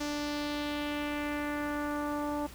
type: tone with low-pass filter sweep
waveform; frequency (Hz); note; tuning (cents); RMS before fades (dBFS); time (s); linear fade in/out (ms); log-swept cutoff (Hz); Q
sawtooth; 293.7; D4; 0; -34; 0-2.47; 10; 6200 to 910; 2
effects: added 60 Hz sine -50 dBFS peak until 2.54 s + pink hiss -50 dBFS RMS until 2.54 s